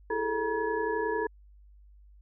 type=tone cluster; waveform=sine; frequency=334.6 / 409.8 / 440.9 / 955 / 1698 Hz; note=E4 / G#4 / A4 / A#5 / G#6; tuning=+26 / -23 / +4 / +42 / +38 cents; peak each=-37 / -36 / -30 / -33 / -36 dBFS; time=0.1-1.27 s; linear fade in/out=5 ms; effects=added 50 Hz sine -52 dBFS peak until 2.21 s